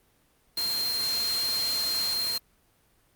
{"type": "tone in noise", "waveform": "sine", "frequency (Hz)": 4186, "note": "C8", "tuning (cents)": 0, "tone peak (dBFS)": -26, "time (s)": [0.57, 2.38], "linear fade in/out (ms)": 5, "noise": "white", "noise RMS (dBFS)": -34, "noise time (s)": [0.57, 2.38], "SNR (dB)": 5, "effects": ["pink hiss -65 dBFS RMS until 3.15 s", "Opus 32 kbps"]}